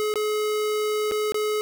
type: tone with dropouts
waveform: square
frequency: 425 Hz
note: G#4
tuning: 40 cents sharp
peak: -23 dBFS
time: 0-1.61 s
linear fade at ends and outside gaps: 0 ms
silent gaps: 0.139-0.157 / 1.112-1.119 / 1.321-1.344 s
effects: none